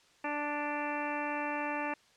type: harmonic tone with a mistuned harmonic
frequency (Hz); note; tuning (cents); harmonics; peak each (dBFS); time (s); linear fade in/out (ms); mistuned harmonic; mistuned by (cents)
293.7; D4; 0; 1 / 2 / 3 / 4 / 5 / 6 / 7 / 8 / 9; -39 / -40 / -37 / -43 / -46 / -41 / -49 / -43 / -44; 0.24-1.94; 5; 9; +38
effects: white hiss -64 dBFS RMS until 2.16 s + low-pass 6000 Hz 12 dB/octave